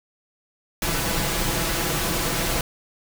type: noise with comb filter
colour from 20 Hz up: pink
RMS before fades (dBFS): -24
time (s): 0.82-2.61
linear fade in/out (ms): 2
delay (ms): 6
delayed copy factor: +0.55
effects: none